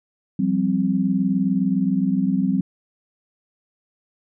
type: chord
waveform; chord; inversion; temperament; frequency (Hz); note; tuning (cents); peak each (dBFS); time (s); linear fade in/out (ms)
sine; F suspended second; none; equal with one note detuned; 174.61 / 194.08 / 261.6; F3 / G3 / C4; 0 / -17 / 0; -24 / -20 / -22; 0.39-2.61; 5
effects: none